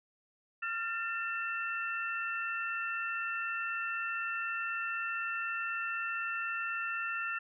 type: tone cluster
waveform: sine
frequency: 1382 / 1791 / 2676 Hz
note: F6 / A6 / E7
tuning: -19 / +30 / +25 cents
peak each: -36 / -38 / -39 dBFS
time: 0.62-7.39 s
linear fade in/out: 10 ms
effects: none